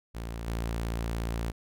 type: tone with level steps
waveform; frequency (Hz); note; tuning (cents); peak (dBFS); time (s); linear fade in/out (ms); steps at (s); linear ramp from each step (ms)
sawtooth; 57; A#1; -38; -31 / -26; 0.14-1.52; 20; 0.47; 5
effects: none